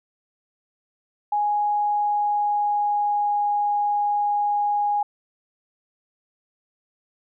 sine tone with pitch glide, 830 to 824.7 Hz, G#5 to G#5, -1 to -12 cents, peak -19 dBFS, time 1.32-5.03 s, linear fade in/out 5 ms, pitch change -11 cents, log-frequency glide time 1.69-3.5 s, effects none

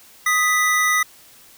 square tone pair together, 1244.5 / 1975.5 Hz, D#6 / B6, 0 / 0 cents, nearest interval minor sixth, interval 800 cents, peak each -21 / -18 dBFS, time 0.26-1.03 s, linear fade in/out 5 ms, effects white hiss -48 dBFS RMS until 1.57 s

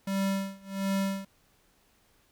square tone with tremolo, 194.9 Hz, G3, 10 cents flat, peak -26 dBFS, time 0.07-1.25 s, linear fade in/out 5 ms, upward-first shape sine, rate 1.4 Hz, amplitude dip 95%, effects pink hiss -66 dBFS RMS until 2.31 s

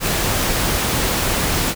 pink noise, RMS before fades -19 dBFS, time 0-1.75 s, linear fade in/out 50 ms, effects none

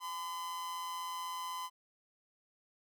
45% pulse tone with amplitude modulation, 1016 Hz, B5, 49 cents sharp, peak -36 dBFS, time 0-1.7 s, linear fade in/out 50 ms, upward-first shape sine, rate 176 Hz, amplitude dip 50%, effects none

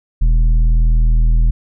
triangle tone with tanh clipping, 40.33 Hz, E1, 37 cents flat, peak -10 dBFS, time 0.21-1.51 s, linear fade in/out 10 ms, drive 12 dB, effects none

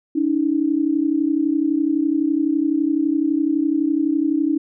sine tone pair together, 286.2 / 318.1 Hz, D4 / D#4, -45 / +38 cents, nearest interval major second, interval 183 cents, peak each -19 dBFS, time 0.15-4.58 s, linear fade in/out 10 ms, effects none

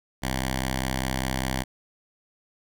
5% pulse tone with notch filter, 65 Hz, C2, 11 cents flat, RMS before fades -28 dBFS, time 0.22-1.64 s, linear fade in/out 20 ms, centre 440 Hz, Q 0.84, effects none

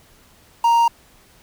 triangle tone with quantisation, 932.3 Hz, A#5, in tune, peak -10 dBFS, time 0.64-0.88 s, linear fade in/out 5 ms, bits 6, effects pink hiss -52 dBFS RMS until 1.42 s

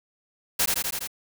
white noise with echo, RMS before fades -22 dBFS, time 0.59-0.66 s, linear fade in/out 10 ms, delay 83 ms, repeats 5, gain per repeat -2 dB, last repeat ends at 1.075 s, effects none

